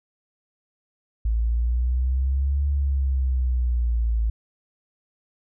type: exponential two-way sweep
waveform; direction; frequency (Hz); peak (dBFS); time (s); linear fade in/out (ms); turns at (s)
sine; up then down; 54.8 to 71.5 to 54.8; -19; 1.25-4.3; 5; 2.67
effects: none